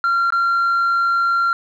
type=tone with dropouts; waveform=sine; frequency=1377 Hz; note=F6; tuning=25 cents flat; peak=-12 dBFS; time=0.04-1.53 s; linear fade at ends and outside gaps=1 ms; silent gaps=0.304-0.323 s; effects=tanh soft clip ceiling -13 dBFS + 9-bit